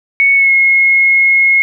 sine tone with pitch glide, 2217 to 2164 Hz, C#7 to C#7, 0 to -42 cents, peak -6 dBFS, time 0.2-1.62 s, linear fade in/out 0 ms, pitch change -42 cents, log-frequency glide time 0.35-0.52 s, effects none

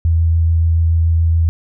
sine tone with vibrato, 82.41 Hz, E2, in tune, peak -10 dBFS, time 0.05-1.49 s, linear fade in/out 0 ms, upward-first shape triangle, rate 7 Hz, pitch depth 14 cents each way, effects none

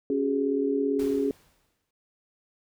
sine chord, C# suspended fourth, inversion none, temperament equal with one note detuned, 277.2 / 377.3 / 415.3 Hz, C#4 / F#4 / G#4, 0 / +34 / 0 cents, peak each -26 / -32 / -26 dBFS, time 0.1-1.31 s, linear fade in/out 2 ms
pink noise with exponential decay, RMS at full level -42 dBFS, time 0.99-1.91 s, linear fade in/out 5 ms, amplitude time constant 200 ms
effects none

